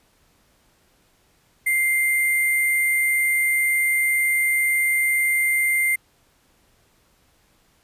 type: tone with sample-and-hold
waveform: sine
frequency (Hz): 2094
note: C7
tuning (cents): +1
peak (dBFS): -17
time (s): 1.66-5.96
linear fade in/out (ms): 10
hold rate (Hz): 11025
effects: pink hiss -61 dBFS RMS until 7.83 s + resampled to 32000 Hz